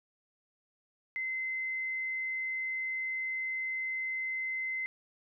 sine tone, 2060 Hz, C7, 28 cents flat, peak -32 dBFS, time 1.16-4.86 s, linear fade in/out 0 ms, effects none

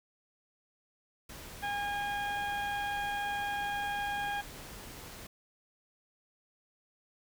pink noise, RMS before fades -47 dBFS, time 1.29-5.27 s, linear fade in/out 5 ms
harmonic tone, 815 Hz, G#5, 33 cents flat, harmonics 1 / 2 / 3 / 4, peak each -34 / -37 / -45 / -45 dBFS, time 1.62-4.42 s, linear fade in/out 20 ms
effects none

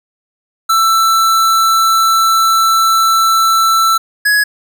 square tone pair in turn, 1331 / 1677 Hz, E6 / G#6, +16 / +16 cents, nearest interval major third, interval 400 cents, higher second, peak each -9 dBFS, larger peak neither, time 0.69-3.98 / 4.25-4.44 s, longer first, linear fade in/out 10 ms, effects none

